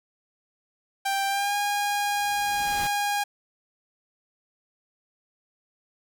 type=tone with pitch glide; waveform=sawtooth; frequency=787 to 817.1 Hz; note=G5 to G#5; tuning=+7 to -28 cents; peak=-20 dBFS; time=1.05-3.24 s; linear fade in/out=10 ms; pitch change=+65 cents; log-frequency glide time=1.28-1.55 s
type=noise with exponential growth; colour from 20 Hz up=pink; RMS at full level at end=-34 dBFS; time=1.72-2.87 s; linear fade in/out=1 ms; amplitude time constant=250 ms
effects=none